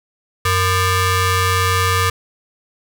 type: ring-modulated tone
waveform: sawtooth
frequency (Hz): 556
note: C#5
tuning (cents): +5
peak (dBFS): -7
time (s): 0.45-2.1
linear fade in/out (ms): 5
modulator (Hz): 649
effects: none